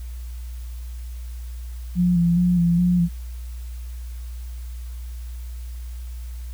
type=tone with vibrato; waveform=sine; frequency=174.61 Hz; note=F3; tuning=in tune; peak=-15 dBFS; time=1.95-3.09 s; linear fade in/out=50 ms; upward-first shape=square; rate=2.4 Hz; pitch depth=32 cents each way; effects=added 60 Hz sine -30 dBFS peak until 6.53 s + white hiss -51 dBFS RMS until 6.53 s